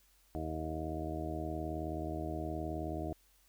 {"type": "harmonic tone with a mistuned harmonic", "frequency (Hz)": 79, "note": "D#2", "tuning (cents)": 27, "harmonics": [1, 2, 3, 4, 5, 6, 7, 8, 9], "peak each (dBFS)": [-41, -45, -49, -41, -46, -52, -54, -44, -45], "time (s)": [0.35, 3.13], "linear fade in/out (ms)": 0, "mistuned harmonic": 7, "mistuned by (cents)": 53, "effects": ["added 47 Hz sine -69 dBFS peak until 3.48 s", "white hiss -69 dBFS RMS until 3.48 s"]}